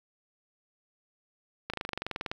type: slowing click train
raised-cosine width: 0.3 ms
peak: -17 dBFS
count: 15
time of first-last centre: 1.7-2.315 s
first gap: 36 ms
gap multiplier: 1.03
effects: 8-bit